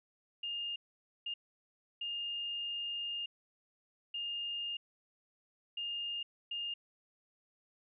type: tone bursts at uneven times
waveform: sine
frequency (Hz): 2824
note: F7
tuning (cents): +19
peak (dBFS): -36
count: 6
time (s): 0.43-0.76 / 1.26-1.34 / 2.01-3.26 / 4.14-4.77 / 5.77-6.23 / 6.51-6.74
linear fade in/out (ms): 5
effects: none